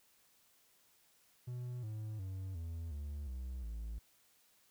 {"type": "tone with pitch steps", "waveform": "triangle", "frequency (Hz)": [123.47, 108.11, 94.66, 82.88, 72.57, 63.54, 55.64], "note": ["B2", "A2", "F#2", "E2", "D2", "B1", "A1"], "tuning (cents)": [0, -30, 40, 10, -20, 50, 20], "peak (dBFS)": -38, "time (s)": [1.47, 3.99], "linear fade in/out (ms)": 10, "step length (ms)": 360, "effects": ["white hiss -70 dBFS RMS until 4.7 s"]}